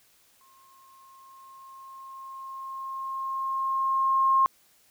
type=tone with exponential growth; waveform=sine; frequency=1069 Hz; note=C6; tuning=37 cents sharp; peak=-17 dBFS; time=0.41-4.46 s; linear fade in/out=0 ms; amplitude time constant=880 ms; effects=white hiss -62 dBFS RMS until 4.9 s